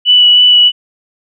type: tone with vibrato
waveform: sine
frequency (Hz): 2957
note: F#7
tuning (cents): -2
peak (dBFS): -3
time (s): 0.05-0.72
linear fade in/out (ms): 50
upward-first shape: sine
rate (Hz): 3.2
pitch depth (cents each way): 11
effects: none

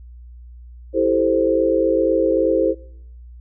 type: chord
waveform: sine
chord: A minor seventh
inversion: second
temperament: equal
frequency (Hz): 329.6 / 392 / 440 / 523.3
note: E4 / G4 / A4 / C5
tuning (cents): 0 / 0 / 0 / 0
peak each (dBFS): -20 / -22 / -21 / -18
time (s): 0.93-2.75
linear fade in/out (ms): 50
effects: noise-tail reverb RT60 0.7 s tail -23 dB re dry + added 60 Hz sine -37 dBFS peak until 3.4 s

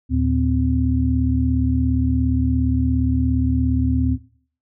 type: tone cluster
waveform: sine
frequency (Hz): 76.2 / 113.4 / 257.1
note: D#2 / A#2 / C4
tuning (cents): -36 / -47 / -30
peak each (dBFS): -19 / -23 / -20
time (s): 0.09-4.18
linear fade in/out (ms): 50
effects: noise-tail reverb RT60 0.5 s tail -17 dB re dry

